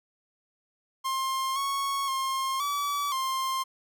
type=tone with pitch steps; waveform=45% pulse; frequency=1060 / 1104 / 1066 / 1147 / 1055 Hz; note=C6 / C#6 / C6 / D6 / C6; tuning=+22 / -7 / +32 / -41 / +14 cents; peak=-27 dBFS; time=1.04-3.64 s; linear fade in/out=20 ms; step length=520 ms; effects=none